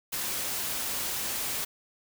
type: noise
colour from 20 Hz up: white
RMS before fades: -32 dBFS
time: 0.12-1.65 s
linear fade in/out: 10 ms
effects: none